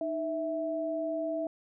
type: tone pair together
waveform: sine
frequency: 309.6 / 656 Hz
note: D#4 / E5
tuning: -9 / -9 cents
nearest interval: octave + minor second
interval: 1300 cents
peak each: -35 / -31 dBFS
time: 0.01-1.47 s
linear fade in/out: 2 ms
effects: none